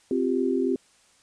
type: chord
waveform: sine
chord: C suspended fourth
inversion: none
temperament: equal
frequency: 261.6 / 349.2 / 392 Hz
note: C4 / F4 / G4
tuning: 0 / 0 / 0 cents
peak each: -25 / -27 / -26 dBFS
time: 0.11-0.76 s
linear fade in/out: 2 ms
effects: white hiss -60 dBFS RMS until 1.22 s + resampled to 22050 Hz